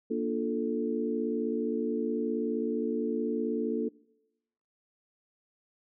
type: chord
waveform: sine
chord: Bb major seventh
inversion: none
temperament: equal with one note detuned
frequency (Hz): 234.6 / 293.7 / 349.2 / 440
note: Bb3 / D4 / F4 / A4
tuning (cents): +11 / 0 / 0 / 0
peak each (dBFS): -32 / -34 / -36 / -32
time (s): 0.1-3.89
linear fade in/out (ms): 10
effects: noise-tail reverb RT60 0.9 s tail -23 dB re dry